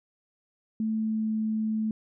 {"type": "tone with pitch glide", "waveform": "sine", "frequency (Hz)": [219.6, 218.2], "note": ["A3", "A3"], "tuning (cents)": [-3, -14], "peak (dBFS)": -25, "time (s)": [0.8, 1.91], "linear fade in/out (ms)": 2, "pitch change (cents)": -11, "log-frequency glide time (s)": [0.94, 1.32], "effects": []}